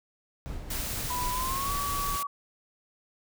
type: noise with tremolo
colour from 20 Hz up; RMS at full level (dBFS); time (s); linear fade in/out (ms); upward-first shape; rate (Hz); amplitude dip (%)
brown; -35; 0.46-2.16; 0; sine; 4.2; 35
type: noise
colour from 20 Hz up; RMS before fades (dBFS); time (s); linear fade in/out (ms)
white; -35; 0.7-2.23; 5
type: tone with pitch glide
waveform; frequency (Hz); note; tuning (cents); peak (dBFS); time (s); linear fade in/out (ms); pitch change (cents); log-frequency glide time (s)
sine; 990 to 1137.2; B5 to C#6; +4 to +44; -30; 1.1-2.27; 5; +240; 1.31-1.72
effects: none